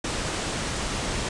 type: low-pass noise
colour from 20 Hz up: pink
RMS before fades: -29 dBFS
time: 0.04-1.29 s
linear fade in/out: 5 ms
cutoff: 9300 Hz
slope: 48 dB/octave
effects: resampled to 24000 Hz